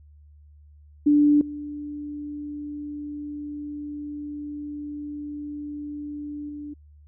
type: tone with level steps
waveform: sine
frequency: 293.7 Hz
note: D4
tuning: in tune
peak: -14 / -31 / -33 dBFS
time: 1.06-6.74 s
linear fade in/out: 10 ms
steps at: 1.41 / 6.49 s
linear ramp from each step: 2 ms
effects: added 74 Hz sine -48 dBFS peak until 7.07 s